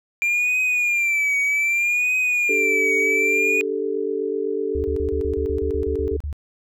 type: tone with vibrato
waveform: triangle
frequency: 2379 Hz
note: D7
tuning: 22 cents sharp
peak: -16 dBFS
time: 0.22-3.61 s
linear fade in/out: 0 ms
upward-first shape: triangle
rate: 0.64 Hz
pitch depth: 100 cents each way
type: chord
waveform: sine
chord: D suspended fourth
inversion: none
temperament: equal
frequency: 293.7 / 392 / 440 Hz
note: D4 / G4 / A4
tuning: 0 / 0 / 0 cents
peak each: -30 / -25 / -24 dBFS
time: 2.49-6.17 s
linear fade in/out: 5 ms
type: tone bursts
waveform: sine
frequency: 73.42 Hz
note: D2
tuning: in tune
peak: -24 dBFS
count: 13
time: 4.75-6.328 s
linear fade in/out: 0 ms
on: 90 ms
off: 34 ms
effects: none